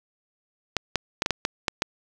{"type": "clicks", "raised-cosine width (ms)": 0.2, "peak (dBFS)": -5, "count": 8, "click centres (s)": [0.767, 0.957, 1.221, 1.261, 1.307, 1.451, 1.682, 1.821], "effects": []}